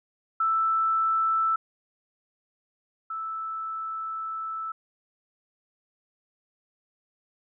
sine tone pair in turn, 1322 / 1316.1 Hz, E6 / E6, +5 / -3 cents, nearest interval unison, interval 8 cents, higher first, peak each -21 / -30 dBFS, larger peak first, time 0.4-1.56 / 3.1-4.72 s, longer second, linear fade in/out 5 ms, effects none

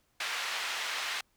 white band-pass noise, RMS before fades -35 dBFS, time 0.2-1.21 s, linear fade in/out 5 ms, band 970 to 3200 Hz, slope 12 dB/octave, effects pink hiss -72 dBFS RMS until 1.36 s

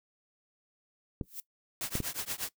clicks, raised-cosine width 3 ms, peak -20 dBFS, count 3, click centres 1.212 / 1.954 / 2.003 s
violet noise with exponential growth, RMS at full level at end -36 dBFS, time 1.23-1.4 s, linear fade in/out 2 ms, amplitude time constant 36 ms
white noise with tremolo, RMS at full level -33 dBFS, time 1.81-2.49 s, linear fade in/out 0 ms, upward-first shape triangle, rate 8.4 Hz, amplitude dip 100%
effects noise-tail reverb RT60 0.1 s tail -19 dB re dry

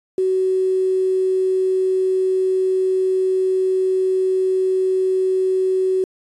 sine tone with quantisation, 375.5 Hz, F#4, 26 cents sharp, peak -15 dBFS, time 0.18-6.04 s, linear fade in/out 2 ms, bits 7, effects resampled to 24000 Hz

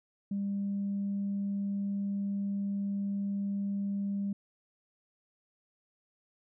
sine tone, 199.6 Hz, G3, 32 cents sharp, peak -29 dBFS, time 0.31-4.33 s, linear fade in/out 5 ms, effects tanh soft clip ceiling -26 dBFS

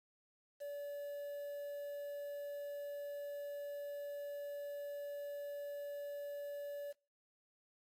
triangle tone with quantisation, 575 Hz, D5, 37 cents flat, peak -40 dBFS, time 0.6-6.93 s, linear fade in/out 20 ms, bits 10, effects noise-tail reverb RT60 0.4 s tail -26 dB re dry + AAC 64 kbps

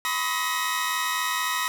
sawtooth tone cluster, 997 / 1081 / 1270 / 1889 / 3703 Hz, B5 / C#6 / D#6 / A#6 / A#7, +16 / -44 / +35 / +22 / -12 cents, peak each -26 / -31 / -26 / -26 / -33 dBFS, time 0.05-1.68 s, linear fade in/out 0 ms, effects none

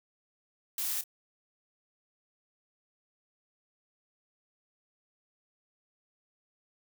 blue noise with echo, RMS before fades -33 dBFS, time 0.78-1.01 s, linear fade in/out 2 ms, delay 29 ms, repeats 1, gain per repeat -13 dB, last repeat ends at 1.039 s, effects none

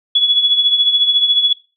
sine tone with tremolo, 3389 Hz, G#7, 34 cents sharp, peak -7 dBFS, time 0.15-1.53 s, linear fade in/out 5 ms, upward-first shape triangle, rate 14 Hz, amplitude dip 70%, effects noise-tail reverb RT60 0.3 s tail -19 dB re dry

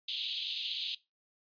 white band-pass noise, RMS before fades -37 dBFS, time 0.08-0.95 s, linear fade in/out 5 ms, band 3000 to 4000 Hz, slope 48 dB/octave, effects noise-tail reverb RT60 0.2 s tail -18 dB re dry + resampled to 11025 Hz

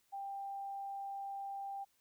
sine tone, 791 Hz, G5, 15 cents sharp, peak -40 dBFS, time 0.12-1.85 s, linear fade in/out 20 ms, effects white hiss -75 dBFS RMS until 2 s

